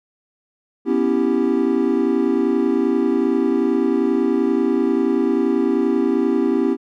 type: chord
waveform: triangle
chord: C# half-diminished seventh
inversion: third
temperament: equal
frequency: 246.9 / 277.2 / 329.6 / 392 Hz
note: B3 / C#4 / E4 / G4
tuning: 0 / 0 / 0 / 0 cents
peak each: -19 dBFS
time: 0.85-6.77 s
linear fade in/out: 50 ms
effects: none